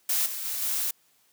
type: noise with level steps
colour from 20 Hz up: blue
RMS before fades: -25 / -34 / -31 / -28 dBFS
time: 0.09-0.91 s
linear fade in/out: 5 ms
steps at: 0.26 / 0.45 / 0.62 s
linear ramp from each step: 2 ms
effects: white hiss -65 dBFS RMS until 1.32 s + high-pass 80 Hz 12 dB/octave